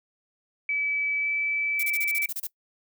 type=tone with pitch glide; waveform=sine; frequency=2296 to 2309 Hz; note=D7 to D7; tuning=-40 to -30 cents; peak=-24 dBFS; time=0.69-2.26 s; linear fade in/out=2 ms; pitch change=+10 cents; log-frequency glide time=1.2-1.27 s
type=noise bursts; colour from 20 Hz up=violet; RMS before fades=-31 dBFS; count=10; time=1.79-2.47 s; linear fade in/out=5 ms; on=41 ms; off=30 ms
effects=noise-tail reverb RT60 0.1 s tail -22 dB re dry